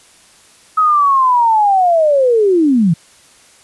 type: linear sweep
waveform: sine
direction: down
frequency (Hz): 1282 to 152.6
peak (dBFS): -8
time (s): 0.77-2.94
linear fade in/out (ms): 10
effects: white hiss -46 dBFS RMS until 3.63 s + resampled to 24000 Hz